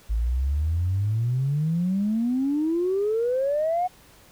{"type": "exponential sweep", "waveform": "sine", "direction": "up", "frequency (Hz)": [52.7, 740], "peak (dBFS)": -20, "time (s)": [0.09, 3.88], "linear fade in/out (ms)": 20, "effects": ["tanh soft clip ceiling -16 dBFS", "pink hiss -53 dBFS RMS until 4.31 s"]}